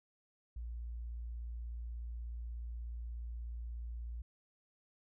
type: tone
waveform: sine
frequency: 58.3 Hz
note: A#1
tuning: 1 cent sharp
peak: -40 dBFS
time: 0.56-4.22 s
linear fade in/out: 5 ms
effects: none